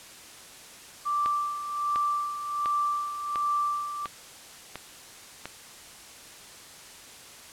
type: tone with tremolo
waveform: sine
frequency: 1173 Hz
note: D6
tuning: 2 cents flat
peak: -23 dBFS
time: 1.05-4.07 s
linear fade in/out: 20 ms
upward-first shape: sine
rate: 1.3 Hz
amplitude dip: 65%
type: click train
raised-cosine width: 0.3 ms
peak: -19 dBFS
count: 7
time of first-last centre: 1.26-5.456 s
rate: 1.43 Hz
effects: white hiss -47 dBFS RMS until 7.52 s + low-pass 10000 Hz 12 dB/octave